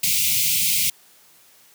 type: band-stop noise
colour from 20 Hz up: white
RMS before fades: -20 dBFS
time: 0.03-0.9 s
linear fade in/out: 5 ms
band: 200 to 2100 Hz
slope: 96 dB/octave
effects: white hiss -53 dBFS RMS until 1.74 s + high-pass 100 Hz 12 dB/octave